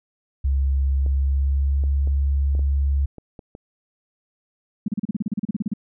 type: tone with pitch glide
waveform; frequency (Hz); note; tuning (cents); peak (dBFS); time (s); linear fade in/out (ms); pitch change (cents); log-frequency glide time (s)
sine; 68 to 69.51; C#2 to C#2; -33 to +5; -17; 0.44-3.06; 10; +38; 1.06-1.85
type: clicks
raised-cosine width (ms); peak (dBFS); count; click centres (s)
2; -25; 8; 1.063 / 1.838 / 2.074 / 2.551 / 2.593 / 3.183 / 3.392 / 3.551
type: tone bursts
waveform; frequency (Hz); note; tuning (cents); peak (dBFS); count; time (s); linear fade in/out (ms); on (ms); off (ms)
sine; 208.6; G#3; +8; -19; 16; 4.86-5.737; 5; 22; 35
effects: none